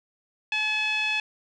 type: tone with low-pass filter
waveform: 5% pulse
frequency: 856 Hz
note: A5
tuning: 48 cents flat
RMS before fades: -26 dBFS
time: 0.52-1.2 s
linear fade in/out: 2 ms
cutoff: 2800 Hz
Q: 5.3
effects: none